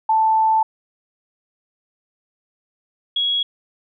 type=tone pair in turn; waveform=sine; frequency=881 / 3326 Hz; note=A5 / G#7; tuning=+2 / +2 cents; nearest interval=octave + major seventh; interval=2300 cents; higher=second; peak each=-13 / -17 dBFS; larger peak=first; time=0.09-0.63 / 3.16-3.43 s; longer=first; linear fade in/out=5 ms; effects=none

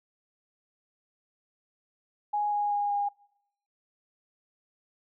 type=tone with pitch steps; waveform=sine; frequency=830.6 / 824.9 / 819.2 / 813.5 Hz; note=G#5 / G#5 / G#5 / G#5; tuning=0 / -12 / -24 / -36 cents; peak=-25 dBFS; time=2.33-3.09 s; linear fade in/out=10 ms; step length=190 ms; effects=noise-tail reverb RT60 0.9 s tail -26 dB re dry

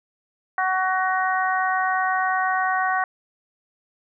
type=harmonic tone; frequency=374.3 Hz; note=F#4; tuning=20 cents sharp; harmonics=2 / 3 / 4 / 5; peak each=-23 / -25 / -26 / -27 dBFS; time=0.58-3.04 s; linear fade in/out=2 ms; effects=none

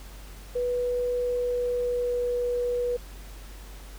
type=tone with pitch glide; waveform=sine; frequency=491 to 487.3 Hz; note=B4 to B4; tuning=-10 to -23 cents; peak=-24 dBFS; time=0.55-2.97 s; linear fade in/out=10 ms; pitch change=-13 cents; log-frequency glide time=1.14-2.34 s; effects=added 48 Hz sine -41 dBFS peak until 3.98 s + pink hiss -49 dBFS RMS until 3.98 s

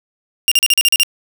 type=tone bursts; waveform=sawtooth; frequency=2799 Hz; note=F7; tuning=3 cents sharp; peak=-6 dBFS; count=8; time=0.48-1.033 s; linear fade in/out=0 ms; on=35 ms; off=39 ms; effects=none

